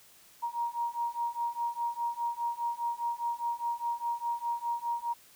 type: beating tone pair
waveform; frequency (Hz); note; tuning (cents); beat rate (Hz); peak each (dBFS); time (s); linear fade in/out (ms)
sine; 940 / 944.9; A#5 / A#5; +14 / +23; 4.9; -34 / -33; 0.42-5.14; 20
effects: white hiss -58 dBFS RMS until 5.35 s